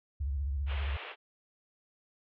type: tone with vibrato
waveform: sine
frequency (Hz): 69.6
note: C#2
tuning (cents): +8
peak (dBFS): -30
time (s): 0.2-0.97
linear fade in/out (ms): 10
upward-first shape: triangle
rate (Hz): 15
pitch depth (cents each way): 180
type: band-pass noise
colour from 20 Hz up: white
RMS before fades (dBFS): -44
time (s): 0.66-1.16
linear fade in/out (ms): 50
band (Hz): 370 to 3200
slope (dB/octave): 48
effects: none